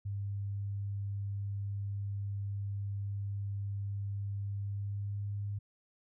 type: tone with pitch glide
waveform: sine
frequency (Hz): 100.2 to 101.6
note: G2 to G#2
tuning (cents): +38 to -38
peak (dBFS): -34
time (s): 0.05-5.59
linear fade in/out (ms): 10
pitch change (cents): +24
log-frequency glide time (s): 4.55-5.3
effects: none